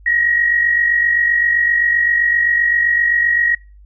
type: tone pair together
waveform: sine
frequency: 1852.3 / 1900 Hz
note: A#6 / A#6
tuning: -12 / +33 cents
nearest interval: unison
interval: 45 cents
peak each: -21 / -13 dBFS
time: 0.06-3.55 s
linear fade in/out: 5 ms
effects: noise-tail reverb RT60 0.3 s tail -23 dB re dry + added 50 Hz sine -40 dBFS peak until 3.85 s